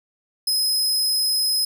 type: tone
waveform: sawtooth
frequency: 5090 Hz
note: D#8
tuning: 39 cents sharp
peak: -16 dBFS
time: 0.47-1.65 s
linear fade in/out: 5 ms
effects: none